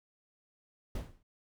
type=noise with exponential decay; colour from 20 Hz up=brown; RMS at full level=-32 dBFS; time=0.95-1.23 s; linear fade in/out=5 ms; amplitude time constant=59 ms; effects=none